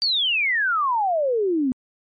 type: exponential sweep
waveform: sine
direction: down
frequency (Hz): 4699 to 246.9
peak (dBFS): -18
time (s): 0.02-1.72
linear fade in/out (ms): 0
effects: MP3 48 kbps